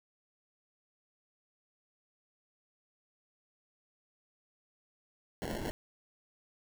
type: noise with sample-and-hold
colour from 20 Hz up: white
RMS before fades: -37 dBFS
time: 5.42-5.71 s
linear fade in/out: 0 ms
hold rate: 1225 Hz
effects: none